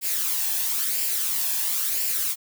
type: noise with flanger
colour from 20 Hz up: blue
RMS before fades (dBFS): -25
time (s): 0.01-2.36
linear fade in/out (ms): 50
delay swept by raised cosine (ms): 0.4 to 1.19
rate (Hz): 0.99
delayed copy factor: +0.5
effects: none